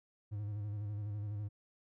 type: tone with vibrato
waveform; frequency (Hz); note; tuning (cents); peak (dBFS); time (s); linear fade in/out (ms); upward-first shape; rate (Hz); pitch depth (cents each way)
triangle; 103.83; G#2; 0; -35; 0.31-1.49; 20; square; 12; 39
effects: none